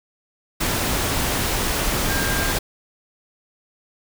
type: tone in noise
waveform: sine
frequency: 1600 Hz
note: G6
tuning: 35 cents sharp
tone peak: -26 dBFS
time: 2.09-2.52 s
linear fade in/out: 10 ms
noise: pink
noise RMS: -22 dBFS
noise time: 0.6-2.59 s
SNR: -7 dB
effects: none